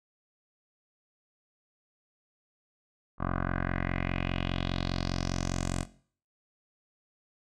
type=tone with low-pass filter sweep; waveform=10% pulse; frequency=44.92 Hz; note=F1; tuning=50 cents sharp; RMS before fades=-31 dBFS; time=3.18-5.86 s; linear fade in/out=50 ms; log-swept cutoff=1200 to 8500 Hz; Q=3.5; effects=noise-tail reverb RT60 0.5 s tail -18 dB re dry